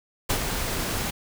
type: noise with ADSR envelope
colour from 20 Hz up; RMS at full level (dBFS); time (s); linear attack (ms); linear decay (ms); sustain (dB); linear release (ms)
pink; -22; 0.29-1.11; 13; 70; -6; 14
effects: none